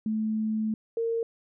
sine tone pair in turn, 217.7 / 458.8 Hz, A3 / A#4, -18 / -28 cents, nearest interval octave + minor second, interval 1290 cents, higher second, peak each -25 / -25 dBFS, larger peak neither, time 0.06-0.74 / 0.97-1.23 s, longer first, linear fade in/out 2 ms, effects none

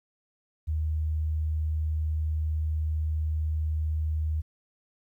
sine tone, 77.78 Hz, D#2, in tune, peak -25 dBFS, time 0.67-4.42 s, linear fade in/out 20 ms, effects 11-bit

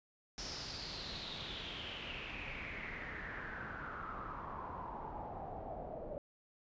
pink noise with low-pass filter sweep, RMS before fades -45 dBFS, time 0.38-6.18 s, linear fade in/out 0 ms, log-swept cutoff 5500 to 580 Hz, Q 5.9, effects resampled to 16000 Hz

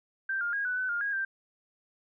sine tone with pitch steps, 1568 / 1411 / 1635 / 1489 / 1510 / 1412 / 1640 / 1572 Hz, G6 / F6 / G#6 / F#6 / F#6 / F6 / G#6 / G6, 0 / +17 / -28 / +11 / +35 / +19 / -22 / +4 cents, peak -28 dBFS, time 0.29-1.25 s, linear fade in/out 5 ms, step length 120 ms, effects none

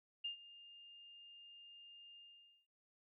sine tone with ADSR envelope, 2813 Hz, F7, 12 cents sharp, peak -38 dBFS, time 0.24-2.67 s, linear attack 10 ms, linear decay 110 ms, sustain -18 dB, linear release 500 ms, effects none

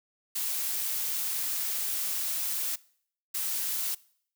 blue noise bursts at uneven times, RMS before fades -31 dBFS, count 2, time 0.35-2.76 / 3.34-3.95 s, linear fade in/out 10 ms, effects noise-tail reverb RT60 0.6 s tail -22 dB re dry

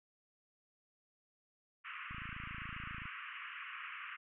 pink band-pass noise, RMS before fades -47 dBFS, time 1.84-4.17 s, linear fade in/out 20 ms, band 1100 to 2900 Hz, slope 96 dB/octave
click train, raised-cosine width 5 ms, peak -37 dBFS, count 27, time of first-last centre 2.11-3.055 s, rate 27.5 Hz
effects none

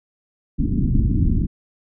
pink low-pass noise, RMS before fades -18 dBFS, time 0.58-1.47 s, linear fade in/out 20 ms, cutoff 300 Hz, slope 48 dB/octave, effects none

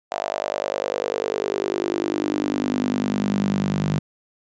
sawtooth tone with high-pass filter sweep, 50 Hz, G1, 35 cents sharp, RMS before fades -24 dBFS, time 0.11-3.99 s, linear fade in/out 5 ms, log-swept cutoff 690 to 160 Hz, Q 5.2, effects resampled to 16000 Hz

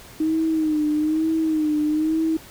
sine tone with vibrato, 311.1 Hz, D#4, in tune, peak -18 dBFS, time 0.2-2.37 s, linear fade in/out 5 ms, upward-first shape sine, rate 1.1 Hz, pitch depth 59 cents each way, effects pink hiss -44 dBFS RMS until 2.5 s

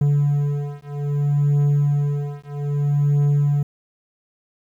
triangle beating tone pair, 143.9 / 144.52 Hz, D3 / D3, -35 / -27 cents, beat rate 0.62 Hz, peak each -18 dBFS, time 0.01-3.63 s, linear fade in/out 5 ms, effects 9-bit

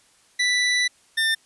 25% pulse tone pair in turn, 1975.5 / 1799.3 Hz, B6 / A6, 0 / +38 cents, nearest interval major second, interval 162 cents, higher first, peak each -15 dBFS, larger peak neither, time 0.39-0.88 / 1.17-1.35 s, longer first, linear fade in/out 10 ms, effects white hiss -58 dBFS RMS until 1.45 s + resampled to 24000 Hz

